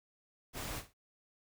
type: noise with echo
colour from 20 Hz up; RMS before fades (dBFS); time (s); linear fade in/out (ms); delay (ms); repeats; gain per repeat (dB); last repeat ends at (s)
pink; -41; 0.53-0.83; 50; 54; 2; -13; 0.938
effects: noise-tail reverb RT60 0.1 s tail -26 dB re dry